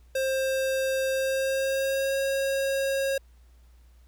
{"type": "tone with pitch glide", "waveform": "square", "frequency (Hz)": [530, 543.6], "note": ["C5", "C#5"], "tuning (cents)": [22, -34], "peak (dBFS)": -25, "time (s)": [0.15, 3.18], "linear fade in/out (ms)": 5, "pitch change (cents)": 44, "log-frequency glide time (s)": [1.11, 2.17], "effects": ["added 60 Hz sine -52 dBFS peak until 4.07 s", "pink hiss -67 dBFS RMS until 4.07 s"]}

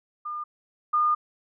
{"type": "tone pair in turn", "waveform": "sine", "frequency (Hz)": [1208, 1216.4], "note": ["D6", "D#6"], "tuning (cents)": [48, -40], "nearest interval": "unison", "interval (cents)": 12, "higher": "second", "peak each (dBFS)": [-30, -19], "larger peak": "second", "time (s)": [[0.25, 0.44], [0.93, 1.15]], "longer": "second", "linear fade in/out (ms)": 10, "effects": []}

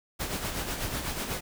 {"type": "noise with tremolo", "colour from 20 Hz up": "pink", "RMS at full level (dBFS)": -31, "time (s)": [0.19, 1.41], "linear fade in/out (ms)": 20, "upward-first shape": "sine", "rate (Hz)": 8.1, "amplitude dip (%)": 50, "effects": []}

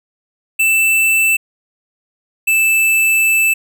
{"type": "tone pair in turn", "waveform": "square", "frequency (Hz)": [2654, 2639], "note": ["E7", "E7"], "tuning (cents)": [11, 1], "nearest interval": "unison", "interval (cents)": 10, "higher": "first", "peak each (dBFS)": -11, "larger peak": "neither", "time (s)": [[0.59, 1.37], [2.47, 3.54]], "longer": "second", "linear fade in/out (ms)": 10, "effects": []}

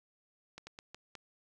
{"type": "slowing click train", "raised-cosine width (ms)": 0.2, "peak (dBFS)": -29, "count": 5, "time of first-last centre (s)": [0.58, 1.153], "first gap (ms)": 90, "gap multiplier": 1.32, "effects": []}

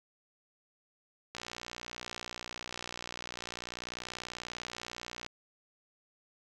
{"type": "click train", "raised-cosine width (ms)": 0.2, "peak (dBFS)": -22, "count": 237, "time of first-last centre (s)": [1.35, 5.264], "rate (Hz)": 60.3, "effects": []}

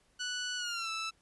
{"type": "tone with pitch glide", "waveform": "15% pulse", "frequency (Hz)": [1480, 1318.5], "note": ["F#6", "E6"], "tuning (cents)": [0, 0], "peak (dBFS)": -28, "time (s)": [0.19, 1.11], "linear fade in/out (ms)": 20, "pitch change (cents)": -200, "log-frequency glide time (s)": [0.57, 0.9], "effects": ["pink hiss -70 dBFS RMS until 1.21 s", "resampled to 24000 Hz"]}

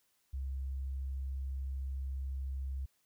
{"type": "tone", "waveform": "sine", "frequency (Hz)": 66.9, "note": "C2", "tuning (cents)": 39, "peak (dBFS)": -35, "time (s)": [0.33, 2.86], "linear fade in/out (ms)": 10, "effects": ["white hiss -75 dBFS RMS until 3.05 s"]}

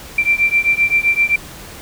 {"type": "beating tone pair", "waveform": "sine", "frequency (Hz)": [2349, 2356.7], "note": ["D7", "D7"], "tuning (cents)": [0, 5], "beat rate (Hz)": 7.7, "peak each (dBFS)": -15, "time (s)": [0.18, 1.36], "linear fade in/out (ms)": 5, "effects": ["pink hiss -35 dBFS RMS until 1.81 s"]}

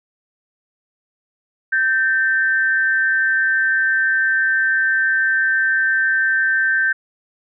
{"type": "tone pair together", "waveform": "sine", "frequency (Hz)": [1557.1, 1797], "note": ["G6", "A6"], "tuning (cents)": [-12, 36], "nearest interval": "major second", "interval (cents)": 248, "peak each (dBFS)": [-15, -21], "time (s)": [1.72, 6.93], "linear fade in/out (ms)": 10, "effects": []}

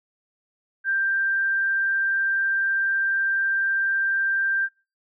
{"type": "tone", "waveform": "sine", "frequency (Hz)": 1579, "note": "G6", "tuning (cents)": 12, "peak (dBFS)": -20, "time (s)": [0.84, 4.69], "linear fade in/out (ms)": 50, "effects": ["noise-tail reverb RT60 0.3 s tail -21 dB re dry"]}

